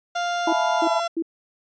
30% pulse tone with pitch glide, 699 to 680.3 Hz, F5 to F5, +1 to -46 cents, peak -20 dBFS, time 0.15-1.08 s, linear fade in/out 10 ms, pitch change -47 cents, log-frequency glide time 0.78-0.88 s
sine tone bursts, 329.6 Hz, E4, in tune, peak -21 dBFS, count 3, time 0.47-1.224 s, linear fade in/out 5 ms, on 58 ms, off 290 ms
sine chord, E suspended fourth, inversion none, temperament equal with one note detuned, 659.3 / 865.9 / 987.8 Hz, E5 / A5 / B5, 0 / -28 / 0 cents, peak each -25 / -25 / -26 dBFS, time 0.47-1 s, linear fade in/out 5 ms
effects resampled to 16000 Hz

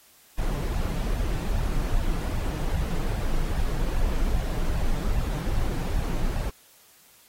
brown noise with flanger, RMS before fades -25 dBFS, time 0.38-6.5 s, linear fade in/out 5 ms, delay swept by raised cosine 1.1 to 6.8 ms, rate 2.5 Hz, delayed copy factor +0.65, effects white hiss -56 dBFS RMS until 7.28 s + AAC 48 kbps

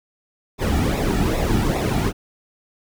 brown noise with flanger, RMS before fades -20 dBFS, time 0.58-2.13 s, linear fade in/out 50 ms, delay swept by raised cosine 0.65 to 1.95 ms, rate 2.5 Hz, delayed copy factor -0.7, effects none

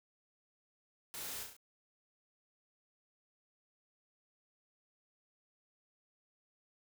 white noise with echo, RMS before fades -45 dBFS, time 1.14-1.43 s, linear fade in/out 0 ms, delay 34 ms, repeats 4, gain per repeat -4 dB, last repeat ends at 1.566 s, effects none

